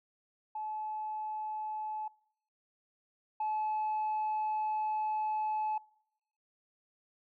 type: tone pair in turn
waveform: sine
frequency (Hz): 860 / 860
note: A5 / A5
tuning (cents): -40 / -40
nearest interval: unison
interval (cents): 0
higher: neither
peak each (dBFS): -35 / -29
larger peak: second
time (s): 0.55-2.08 / 3.4-5.78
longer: second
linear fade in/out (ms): 5
effects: noise-tail reverb RT60 0.8 s tail -26 dB re dry + tanh soft clip ceiling -28 dBFS